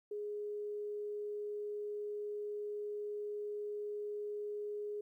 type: tone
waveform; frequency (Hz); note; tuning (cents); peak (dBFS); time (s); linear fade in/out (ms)
sine; 415.9; G#4; +2; -38; 0.11-5.01; 5
effects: 13-bit